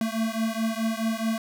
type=beating tone pair; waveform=square; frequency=221.8 / 226.5 Hz; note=A3 / A#3; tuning=+14 / -50 cents; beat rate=4.7 Hz; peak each=-28 / -29 dBFS; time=0.01-1.38 s; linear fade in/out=2 ms; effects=none